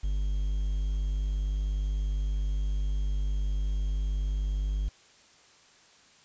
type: tone with quantisation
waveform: triangle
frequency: 49.84 Hz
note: G1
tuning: 29 cents sharp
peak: -24 dBFS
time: 0.03-4.89 s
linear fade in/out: 10 ms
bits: 9
effects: white hiss -58 dBFS RMS until 6.24 s + resampled to 16000 Hz